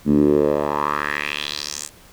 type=tone with band-pass filter sweep; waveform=10% pulse; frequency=73.42 Hz; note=D2; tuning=in tune; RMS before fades=-20 dBFS; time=0.05-1.9 s; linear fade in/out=50 ms; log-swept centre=220 to 8300 Hz; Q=3.2; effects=pink hiss -48 dBFS RMS until 2.12 s